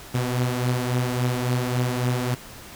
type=beating tone pair; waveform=sawtooth; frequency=123.47 / 127.07 Hz; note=B2 / B2; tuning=0 / +50 cents; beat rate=3.6 Hz; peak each=-19 / -24 dBFS; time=0.14-2.35 s; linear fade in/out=10 ms; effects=pink hiss -42 dBFS RMS until 2.75 s